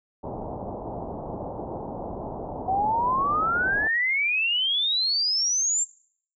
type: low-pass noise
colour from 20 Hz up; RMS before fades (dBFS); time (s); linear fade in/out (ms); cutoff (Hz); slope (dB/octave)
white; -34; 0.23-3.88; 10; 880; 48
type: exponential sweep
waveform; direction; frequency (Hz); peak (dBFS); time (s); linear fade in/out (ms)
sine; up; 740 to 7500; -21; 2.67-5.85; 20
effects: noise-tail reverb RT60 0.6 s tail -22 dB re dry